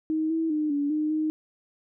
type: tone with pitch steps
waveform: sine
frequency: 314.4 / 324.4 / 304.5 / 286.9 / 305.5 / 310.4 Hz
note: D#4 / E4 / D#4 / D4 / D#4 / D#4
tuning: +18 / -28 / -37 / -40 / -32 / -4 cents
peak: -23 dBFS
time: 0.1-1.3 s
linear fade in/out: 0 ms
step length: 200 ms
effects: none